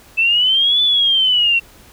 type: linear two-way sweep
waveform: sine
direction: up then down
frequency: 2626 to 3500 to 2706 Hz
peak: -11 dBFS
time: 0.17-1.6 s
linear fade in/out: 20 ms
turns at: 0.82 s
effects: pink hiss -45 dBFS RMS until 1.92 s